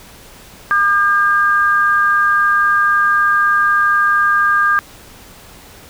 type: tone pair together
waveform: sine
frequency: 1206.1 / 1610 Hz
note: D6 / G6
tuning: +46 / +46 cents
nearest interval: perfect fourth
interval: 500 cents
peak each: -13 dBFS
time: 0.71-4.79 s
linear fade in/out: 0 ms
effects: pink hiss -40 dBFS RMS until 5.89 s